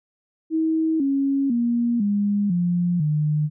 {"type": "tone with pitch steps", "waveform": "sine", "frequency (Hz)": [320, 275.4, 237, 203.9, 175.49, 151.02], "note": ["D#4", "C#4", "A#3", "G#3", "F3", "D3"], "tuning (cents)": [49, -11, 29, -32, 9, 49], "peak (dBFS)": -18, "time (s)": [0.5, 3.5], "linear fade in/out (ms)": 50, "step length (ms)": 500, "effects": []}